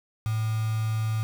sine tone with quantisation, 110 Hz, A2, in tune, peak -24 dBFS, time 0.26-1.23 s, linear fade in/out 0 ms, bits 6, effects none

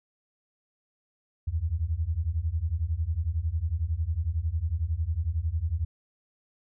sine beating tone pair, 75.6 / 86.6 Hz, D#2 / F2, -49 / -14 cents, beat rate 11 Hz, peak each -29 / -28 dBFS, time 1.47-5.85 s, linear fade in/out 10 ms, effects none

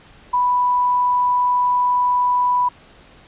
sine tone, 987.8 Hz, B5, in tune, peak -14 dBFS, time 0.33-2.69 s, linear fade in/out 10 ms, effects pink hiss -47 dBFS RMS until 3.27 s + resampled to 8000 Hz

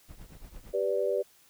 brown noise with tremolo, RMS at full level -43 dBFS, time 0.08-0.74 s, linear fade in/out 20 ms, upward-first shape triangle, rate 8.8 Hz, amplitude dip 95%
sine chord, G major, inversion none, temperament equal with one note detuned, 392 / 493.9 / 584.3 Hz, G4 / B4 / D5, 0 / 0 / -9 cents, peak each -30 dBFS, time 0.73-1.23 s, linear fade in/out 20 ms
effects white hiss -61 dBFS RMS until 1.49 s

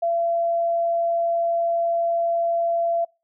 sine tone, 678 Hz, E5, 49 cents sharp, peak -19 dBFS, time 0.02-3.05 s, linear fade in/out 10 ms, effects noise-tail reverb RT60 0.3 s tail -26 dB re dry

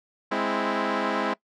10% pulse chord, Ab augmented, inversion none, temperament equal, 207.7 / 261.6 / 329.6 Hz, Ab3 / C4 / E4, 0 / 0 / 0 cents, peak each -20 dBFS, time 0.31-1.34 s, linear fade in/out 10 ms, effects noise-tail reverb RT60 0.1 s tail -21 dB re dry + low-pass 3000 Hz 12 dB/octave

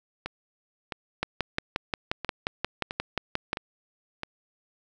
two click trains, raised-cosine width 0.3 ms, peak -10 / -16 dBFS, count 14 / 7, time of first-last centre 1.23-3.531 / 0.26-4.234 s, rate 5.65 / 1.51 Hz, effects none

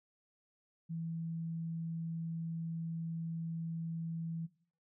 sine tone, 164.7 Hz, E3, 1 cent flat, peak -37 dBFS, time 0.89-4.47 s, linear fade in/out 20 ms, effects noise-tail reverb RT60 0.5 s tail -18 dB re dry

